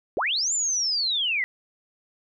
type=linear two-way sweep; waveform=sine; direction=up then down; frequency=285 to 7300 to 1930 Hz; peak=-22 dBFS; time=0.17-1.44 s; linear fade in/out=0 ms; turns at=0.53 s; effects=none